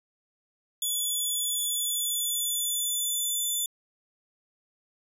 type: tone with pitch glide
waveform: 5% pulse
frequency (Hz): 3431 to 3503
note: A7 to A7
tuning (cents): -44 to -8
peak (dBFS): -19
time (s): 0.82-3.66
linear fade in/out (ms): 2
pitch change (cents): +36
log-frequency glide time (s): 0.96-3.47
effects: resampled to 32000 Hz